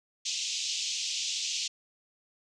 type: band-pass noise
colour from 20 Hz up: white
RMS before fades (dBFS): -33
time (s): 0.25-1.68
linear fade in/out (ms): 10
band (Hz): 2600 to 6900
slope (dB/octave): 48
effects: none